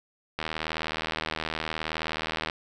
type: click train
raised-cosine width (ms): 0.3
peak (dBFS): -13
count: 168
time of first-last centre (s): 0.39-2.499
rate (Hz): 79.2
effects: none